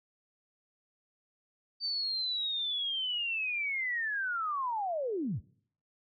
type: linear sweep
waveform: sine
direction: down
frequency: 4615 to 64.7 Hz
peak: -30 dBFS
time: 1.8-5.41 s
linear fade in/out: 50 ms
effects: noise-tail reverb RT60 0.6 s tail -22 dB re dry + MP3 48 kbps